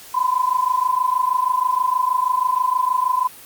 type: tone pair together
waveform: sine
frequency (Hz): 997.7 / 1024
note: B5 / C6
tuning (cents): +17 / -38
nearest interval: unison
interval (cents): 45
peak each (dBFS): -19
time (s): 0.14-3.28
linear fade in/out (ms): 10
effects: white hiss -41 dBFS RMS until 3.45 s + Opus 48 kbps